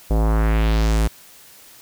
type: tone with low-pass filter sweep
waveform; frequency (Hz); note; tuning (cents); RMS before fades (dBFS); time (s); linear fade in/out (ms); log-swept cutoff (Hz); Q
square; 54.5; A1; -16; -17; 0.1-1.08; 10; 600 to 12000; 1.6
effects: white hiss -46 dBFS RMS until 1.81 s